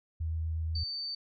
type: tone with vibrato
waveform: sine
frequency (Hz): 80.5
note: E2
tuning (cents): -41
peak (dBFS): -30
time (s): 0.2-0.84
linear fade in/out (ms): 10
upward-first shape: sine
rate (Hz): 8.3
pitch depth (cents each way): 10
type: tone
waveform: sine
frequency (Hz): 4573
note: D8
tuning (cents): -47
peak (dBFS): -34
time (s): 0.75-1.15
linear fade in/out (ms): 5
effects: none